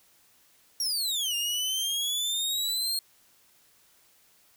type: exponential two-way sweep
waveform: sawtooth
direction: down then up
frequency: 5690 to 2795 to 4265 Hz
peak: -24 dBFS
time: 0.8-2.99 s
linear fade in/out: 2 ms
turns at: 1.35 s
effects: white hiss -62 dBFS RMS until 4.56 s